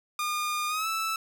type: tone with pitch glide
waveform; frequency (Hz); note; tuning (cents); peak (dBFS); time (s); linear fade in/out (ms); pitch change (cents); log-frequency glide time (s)
sawtooth; 1214 to 1316.3; D#6 to E6; -43 to -3; -24; 0.19-1.16; 2; +140; 0.68-0.87
effects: none